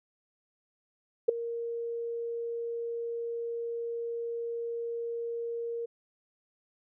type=tone with ADSR envelope; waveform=sine; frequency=466.7 Hz; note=A#4; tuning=2 cents sharp; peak=-15 dBFS; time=1.28-5.86 s; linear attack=11 ms; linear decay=7 ms; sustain=-17 dB; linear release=11 ms; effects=none